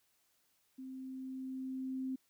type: tone with level ramp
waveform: sine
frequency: 261.6 Hz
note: C4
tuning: in tune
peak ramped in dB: -44 to -35 dBFS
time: 0.78-2.16 s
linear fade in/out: 10 ms
effects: white hiss -75 dBFS RMS until 2.29 s